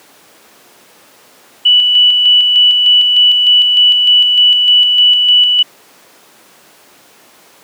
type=tone with tremolo; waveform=sine; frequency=2960 Hz; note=F#7; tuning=in tune; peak=-4 dBFS; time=1.65-5.63 s; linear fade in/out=10 ms; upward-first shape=square; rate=3.3 Hz; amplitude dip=35%; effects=pink hiss -43 dBFS RMS until 7.63 s + high-pass 300 Hz 12 dB/octave